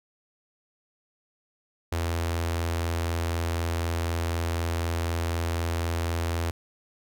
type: tone with notch filter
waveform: sawtooth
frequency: 84 Hz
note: E2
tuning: 33 cents sharp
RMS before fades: -28 dBFS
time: 1.92-6.51 s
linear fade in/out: 5 ms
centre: 180 Hz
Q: 1.1
effects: none